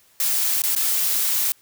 blue noise with dropouts, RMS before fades -21 dBFS, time 0.2-1.52 s, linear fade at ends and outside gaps 1 ms, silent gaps 0.62-0.637 / 0.751-0.763 s, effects white hiss -57 dBFS RMS until 1.61 s

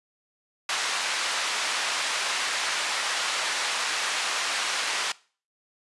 pink band-pass noise, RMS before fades -28 dBFS, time 0.69-5.12 s, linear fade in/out 2 ms, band 1100 to 6700 Hz, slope 12 dB/octave, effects noise-tail reverb RT60 0.4 s tail -21 dB re dry + resampled to 24000 Hz

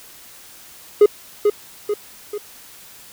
triangle tone with echo, 415.3 Hz, G#4, in tune, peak -3 dBFS, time 1.01-1.06 s, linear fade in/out 5 ms, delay 440 ms, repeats 3, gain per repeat -6 dB, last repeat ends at 2.38 s, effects tanh soft clip ceiling 0 dBFS + white hiss -43 dBFS RMS until 3.12 s

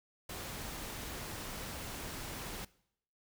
pink noise, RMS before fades -43 dBFS, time 0.29-2.65 s, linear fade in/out 5 ms, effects noise-tail reverb RT60 0.7 s tail -21 dB re dry

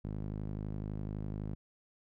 sawtooth tone with band-pass filter, 51.91 Hz, G#1, in tune, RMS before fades -39 dBFS, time 0.04-1.55 s, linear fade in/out 5 ms, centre 170 Hz, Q 0.97, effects none

